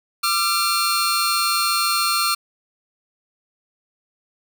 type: tone cluster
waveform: sawtooth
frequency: 1187 / 1367 / 4275 Hz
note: D6 / F6 / C8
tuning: +18 / -37 / +36 cents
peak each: -19 dBFS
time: 0.23-2.35 s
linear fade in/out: 10 ms
effects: none